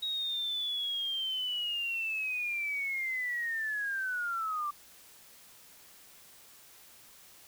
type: linear sweep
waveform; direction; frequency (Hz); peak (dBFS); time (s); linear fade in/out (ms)
sine; down; 3805 to 1161; -31; 0.02-4.71; 10
effects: white hiss -56 dBFS RMS until 7.47 s